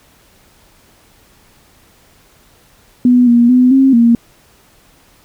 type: tone with pitch steps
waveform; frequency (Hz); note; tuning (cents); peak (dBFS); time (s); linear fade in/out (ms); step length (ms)
sine; 247 / 237.7 / 251.2 / 267.6 / 233.8; B3 / A#3 / B3 / C4 / A#3; 0 / +34 / +30 / +39 / +5; -5; 3.05-4.15; 2; 220
effects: pink hiss -49 dBFS RMS until 5.24 s